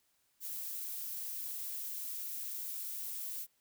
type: noise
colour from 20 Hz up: violet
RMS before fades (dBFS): -41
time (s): 0.4-3.47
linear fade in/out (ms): 50
effects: white hiss -75 dBFS RMS until 3.6 s